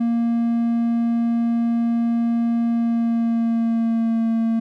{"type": "tone with pitch glide", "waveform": "triangle", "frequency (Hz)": [233.1, 227], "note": ["A#3", "A#3"], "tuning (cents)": [0, -46], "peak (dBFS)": -15, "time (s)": [0, 4.6], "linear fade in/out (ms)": 10, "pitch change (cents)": -46, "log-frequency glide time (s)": [2.68, 4.28], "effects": []}